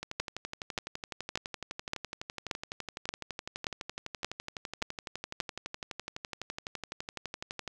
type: two click trains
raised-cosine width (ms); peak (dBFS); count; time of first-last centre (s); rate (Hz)
0.2; -13 / -20; 10 / 92; 0.2-5.402 / 0.03-7.677; 1.73 / 11.9
effects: none